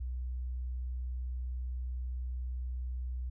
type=tone; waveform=sine; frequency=62.3 Hz; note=B1; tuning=16 cents sharp; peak=-34 dBFS; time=0-3.3 s; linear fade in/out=10 ms; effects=none